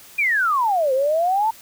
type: exponential two-way sweep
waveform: sine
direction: down then up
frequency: 2480 to 510 to 913 Hz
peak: -16 dBFS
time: 0.18-1.51 s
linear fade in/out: 10 ms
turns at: 0.93 s
effects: white hiss -45 dBFS RMS until 1.61 s